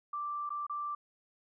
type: tone with dropouts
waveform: sine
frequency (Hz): 1174.7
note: D6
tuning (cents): 0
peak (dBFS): -34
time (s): 0.13-0.95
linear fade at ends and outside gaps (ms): 5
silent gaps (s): 0.493-0.503 / 0.667-0.696
effects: none